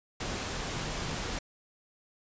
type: tone in noise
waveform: sine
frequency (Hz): 153.6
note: D#3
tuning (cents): -22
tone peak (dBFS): -42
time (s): 0.76-1.15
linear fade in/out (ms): 5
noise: pink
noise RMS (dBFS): -35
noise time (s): 0.2-1.39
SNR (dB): -10
effects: resampled to 16000 Hz